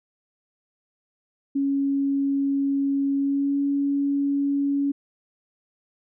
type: tone with pitch glide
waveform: sine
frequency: 277.2 to 281.1 Hz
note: C#4 to C#4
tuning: 0 to +24 cents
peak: -20 dBFS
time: 1.55-4.92 s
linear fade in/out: 10 ms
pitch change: +24 cents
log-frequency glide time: 3.17-3.58 s
effects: none